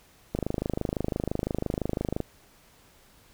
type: click train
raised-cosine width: 2 ms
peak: -14 dBFS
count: 49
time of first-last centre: 0.35-2.203 s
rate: 25.9 Hz
effects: pink hiss -58 dBFS RMS until 3.33 s